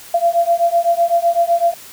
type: beating tone pair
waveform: sine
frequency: 680 / 687.9 Hz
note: F5 / F5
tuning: -46 / -26 cents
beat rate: 7.9 Hz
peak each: -15 dBFS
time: 0.14-1.74 s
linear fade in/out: 5 ms
effects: white hiss -38 dBFS RMS until 1.92 s